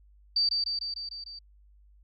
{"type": "tone with echo", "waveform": "sine", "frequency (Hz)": 4632, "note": "D8", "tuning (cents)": -25, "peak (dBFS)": -22, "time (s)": [0.36, 0.49], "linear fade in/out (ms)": 5, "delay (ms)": 150, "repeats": 6, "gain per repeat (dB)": -3, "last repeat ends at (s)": 1.39, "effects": ["added 50 Hz sine -55 dBFS peak until 2.03 s"]}